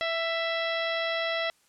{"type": "harmonic tone with a mistuned harmonic", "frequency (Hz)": 661, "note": "E5", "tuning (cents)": 5, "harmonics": [1, 2, 3, 4, 5, 6, 7, 8], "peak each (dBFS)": [-30, -36, -32, -38, -36, -39, -50, -44], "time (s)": [0.01, 1.5], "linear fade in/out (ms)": 0, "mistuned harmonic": 2, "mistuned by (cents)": 18, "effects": ["white hiss -65 dBFS RMS until 1.68 s", "low-pass 10000 Hz 12 dB/octave"]}